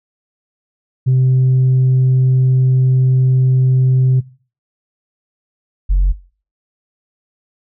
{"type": "tone pair in turn", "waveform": "sine", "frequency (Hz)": [129.4, 45.75], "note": ["C3", "F#1"], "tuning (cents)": [-19, -19], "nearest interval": "octave + tritone", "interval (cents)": 1800, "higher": "first", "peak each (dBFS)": -7, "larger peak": "neither", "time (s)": [[1.06, 4.21], [5.89, 6.13]], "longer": "first", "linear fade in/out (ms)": 20, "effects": ["noise-tail reverb RT60 0.4 s tail -20 dB re dry", "tanh soft clip ceiling -7 dBFS"]}